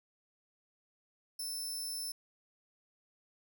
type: tone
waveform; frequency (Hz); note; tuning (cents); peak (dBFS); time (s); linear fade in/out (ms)
20% pulse; 5300; E8; +9; -32; 1.39-2.12; 5
effects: none